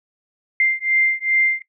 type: beating tone pair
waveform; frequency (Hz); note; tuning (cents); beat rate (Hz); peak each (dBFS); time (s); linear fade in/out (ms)
sine; 2093 / 2095.5; C7 / C7; 0 / +2; 2.5; -19; 0.6-1.62; 2
effects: noise-tail reverb RT60 0.1 s tail -19 dB re dry